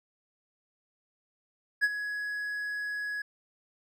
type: tone with ADSR envelope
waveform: triangle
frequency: 1676 Hz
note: G#6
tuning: 15 cents sharp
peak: -18 dBFS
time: 1.81-3.22 s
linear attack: 30 ms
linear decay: 40 ms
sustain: -12 dB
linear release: 5 ms
effects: none